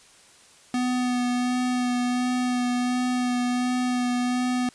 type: tone with vibrato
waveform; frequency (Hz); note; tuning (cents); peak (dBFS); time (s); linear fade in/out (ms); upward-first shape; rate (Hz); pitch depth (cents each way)
square; 248; B3; +7; -23; 0.74-4.69; 2; sine; 1.4; 15
effects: white hiss -53 dBFS RMS until 4.74 s + resampled to 22050 Hz